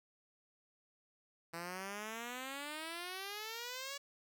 5% pulse exponential sweep, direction up, 165.4 to 570 Hz, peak -31 dBFS, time 1.53-3.98 s, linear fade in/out 10 ms, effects none

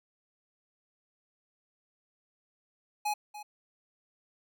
square tone with echo, 838 Hz, G#5, 15 cents sharp, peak -29 dBFS, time 3.05-3.14 s, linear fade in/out 10 ms, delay 290 ms, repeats 1, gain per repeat -13 dB, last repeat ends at 3.43 s, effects none

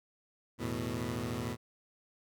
15% pulse chord, E suspended fourth, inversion none, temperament equal, 82.41 / 110 / 123.47 Hz, E2 / A2 / B2, 0 / 0 / 0 cents, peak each -35 / -32 / -32 dBFS, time 0.58-1.57 s, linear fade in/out 50 ms, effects none

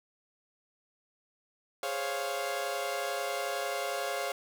sawtooth chord, Db major seventh, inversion second, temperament equal, 415.3 / 523.3 / 554.4 / 698.5 Hz, Ab4 / C5 / Db5 / F5, 0 / 0 / 0 / 0 cents, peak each -36 / -36 / -32 / -32 dBFS, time 1.83-4.32 s, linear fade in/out 2 ms, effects none

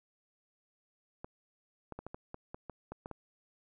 clicks, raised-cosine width 1 ms, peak -28 dBFS, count 11, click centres 1.245 / 1.923 / 1.99 / 2.066 / 2.145 / 2.344 / 2.545 / 2.697 / 2.92 / 3.059 / 3.113 s, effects none

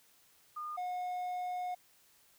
sine / triangle tone pair in turn, 1217 / 723.6 Hz, D#6 / F#5, -39 / -39 cents, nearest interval major sixth, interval 900 cents, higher first, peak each -38 / -33 dBFS, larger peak second, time 0.56-0.77 / 0.77-1.75 s, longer second, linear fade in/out 10 ms, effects white hiss -66 dBFS RMS until 2.38 s

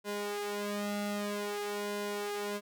sawtooth tone with flanger, 205.4 Hz, G#3, 19 cents flat, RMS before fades -36 dBFS, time 0.04-2.61 s, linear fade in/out 50 ms, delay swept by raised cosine 2 to 3.4 ms, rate 0.52 Hz, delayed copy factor +0.95, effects none

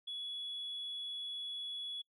sine tone, 3386 Hz, G#7, 33 cents sharp, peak -38 dBFS, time 0.07-2.02 s, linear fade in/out 10 ms, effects noise-tail reverb RT60 0.1 s tail -25 dB re dry + tanh soft clip ceiling -36 dBFS

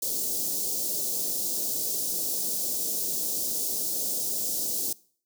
white band-stop noise, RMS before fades -29 dBFS, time 0.02-4.93 s, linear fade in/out 5 ms, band 570 to 4900 Hz, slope 24 dB/octave, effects noise-tail reverb RT60 0.5 s tail -22 dB re dry + high-pass 200 Hz 12 dB/octave

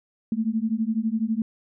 sine beating tone pair, 216.4 / 228.4 Hz, A3 / A#3, -29 / -35 cents, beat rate 12 Hz, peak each -25 / -25 dBFS, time 0.32-1.42 s, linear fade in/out 2 ms, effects none

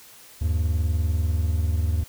triangle tone pair together, 77.78 / 98 Hz, D#2 / G2, 0 / 0 cents, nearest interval major third, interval 400 cents, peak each -19 / -25 dBFS, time 0.41-2.04 s, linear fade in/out 10 ms, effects white hiss -48 dBFS RMS until 2.08 s

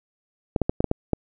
clicks, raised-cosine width 2 ms, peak -7 dBFS, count 7, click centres 0.562 / 0.617 / 0.695 / 0.805 / 0.843 / 0.914 / 1.133 s, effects none

